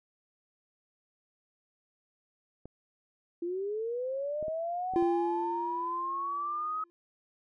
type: clicks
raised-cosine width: 2 ms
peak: -31 dBFS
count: 5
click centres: 2.656 / 4.427 / 4.482 / 4.937 / 5.025 s
type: linear sweep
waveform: sine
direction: up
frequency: 336.3 to 1276 Hz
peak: -31 dBFS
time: 3.42-6.84 s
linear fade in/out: 5 ms
type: tone with exponential decay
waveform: triangle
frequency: 344.7 Hz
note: F4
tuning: 23 cents flat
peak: -21 dBFS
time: 4.96-6.9 s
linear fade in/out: 0 ms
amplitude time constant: 420 ms
effects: none